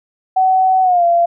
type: tone with pitch glide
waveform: sine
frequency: 753 to 686.5 Hz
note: F#5 to F5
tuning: +30 to -30 cents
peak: -9 dBFS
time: 0.36-1.26 s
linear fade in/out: 10 ms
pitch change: -160 cents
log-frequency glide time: 0.82-1.04 s
effects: none

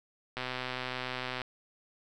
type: click train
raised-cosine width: 0.3 ms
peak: -19 dBFS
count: 134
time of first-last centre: 0.37-1.417 s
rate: 127 Hz
effects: none

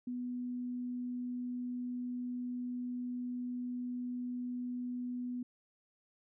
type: tone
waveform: sine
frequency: 246.9 Hz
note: B3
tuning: in tune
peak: -36 dBFS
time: 0.07-5.43 s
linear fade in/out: 5 ms
effects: none

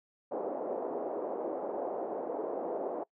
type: band-pass noise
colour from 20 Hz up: pink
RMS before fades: -36 dBFS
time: 0.31-3.04 s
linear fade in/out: 10 ms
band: 360 to 720 Hz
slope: 24 dB/octave
effects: noise-tail reverb RT60 0.1 s tail -24 dB re dry

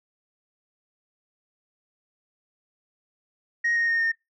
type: tone with pitch steps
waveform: sine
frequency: 1875 / 1858.8 / 1842.8 / 1826.9 Hz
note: A#6 / A#6 / A#6 / A#6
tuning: +10 / -5 / -20 / -35 cents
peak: -19 dBFS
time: 3.64-4.12 s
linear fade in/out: 10 ms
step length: 120 ms
effects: noise-tail reverb RT60 0.2 s tail -25 dB re dry + tanh soft clip ceiling -18 dBFS

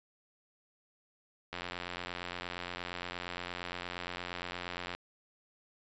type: click train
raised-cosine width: 0.3 ms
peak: -22 dBFS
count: 304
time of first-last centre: 1.53-4.95 s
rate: 88.6 Hz
effects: resampled to 16000 Hz

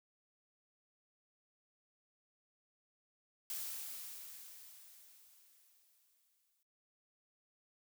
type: noise with exponential decay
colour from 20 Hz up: blue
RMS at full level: -41 dBFS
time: 3.5-6.63 s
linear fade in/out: 1 ms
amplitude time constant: 680 ms
effects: noise-tail reverb RT60 0.8 s tail -24 dB re dry

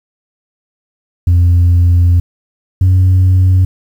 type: tone pair in turn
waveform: sine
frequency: 87.31 / 92.55 Hz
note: F2 / F#2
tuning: 0 / +1 cents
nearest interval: minor second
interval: 101 cents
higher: second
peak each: -3 dBFS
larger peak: neither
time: 1.27-2.2 / 2.81-3.65 s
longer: first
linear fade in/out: 5 ms
effects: tanh soft clip ceiling -4 dBFS + 7-bit

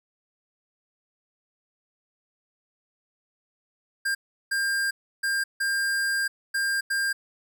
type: tone bursts at uneven times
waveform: square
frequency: 1600 Hz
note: G6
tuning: 35 cents sharp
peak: -24 dBFS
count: 6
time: 4.05-4.15 / 4.51-4.91 / 5.23-5.44 / 5.6-6.28 / 6.54-6.81 / 6.9-7.13 s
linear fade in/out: 10 ms
effects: none

